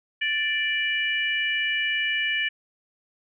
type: harmonic tone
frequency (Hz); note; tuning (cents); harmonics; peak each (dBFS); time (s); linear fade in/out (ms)
587; D5; -1; 3 / 4 / 5; -26 / -27 / -28; 0.21-2.49; 10
effects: none